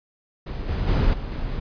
brown noise with level steps, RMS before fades -29 / -24 / -19 / -30 / -28 dBFS, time 0.46-1.6 s, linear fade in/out 10 ms, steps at 0.68 / 0.87 / 1.13 / 1.31 s, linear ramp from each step 10 ms, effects resampled to 11025 Hz

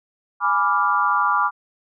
sine chord, G# diminished seventh, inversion none, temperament equal, 830.6 / 987.8 / 1174.7 / 1396.9 Hz, G#5 / B5 / D6 / F6, 0 / 0 / 0 / 0 cents, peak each -25 / -22 / -19 / -23 dBFS, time 0.4-1.51 s, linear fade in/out 50 ms, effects none

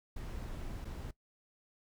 brown noise with dropouts, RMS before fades -42 dBFS, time 0.16-1.11 s, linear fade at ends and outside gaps 5 ms, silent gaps 0.847-0.851 s, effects noise-tail reverb RT60 0.1 s tail -19 dB re dry

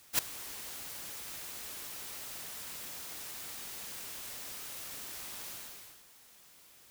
white noise with ADSR envelope, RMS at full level -25 dBFS, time 0.13-6.05 s, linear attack 58 ms, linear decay 3 ms, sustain -19 dB, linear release 550 ms, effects white hiss -59 dBFS RMS until 6.9 s

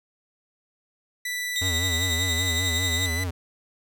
sawtooth tone with pitch glide, 1975.5 to 1998.5 Hz, B6 to B6, 0 to +20 cents, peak -24 dBFS, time 1.25-3.24 s, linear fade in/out 5 ms, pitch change +20 cents, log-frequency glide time 1.66-2.42 s
30% pulse tone with tremolo, 3729 Hz, A#7, in tune, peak -22 dBFS, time 1.56-3.06 s, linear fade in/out 0 ms, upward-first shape sine, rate 11 Hz, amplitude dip 55%
square tone with vibrato, 87.31 Hz, F2, in tune, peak -27 dBFS, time 1.61-3.31 s, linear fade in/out 10 ms, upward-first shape sine, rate 5.1 Hz, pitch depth 130 cents each way
effects none

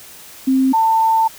sine tone pair in turn, 264 / 894.2 Hz, C4 / A5, +16 / +28 cents, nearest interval octave + major sixth, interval 2112 cents, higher second, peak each -11 dBFS, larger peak neither, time 0.47-0.73 / 0.73-1.28 s, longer second, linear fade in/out 10 ms, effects white hiss -39 dBFS RMS until 1.38 s

